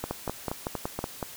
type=two click trains; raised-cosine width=1 ms; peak=-15 / -16 dBFS; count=6 / 6; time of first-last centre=0.11-1.041 / 0.04-1.228 s; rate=5.37 / 4.21 Hz; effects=white hiss -44 dBFS RMS until 1.36 s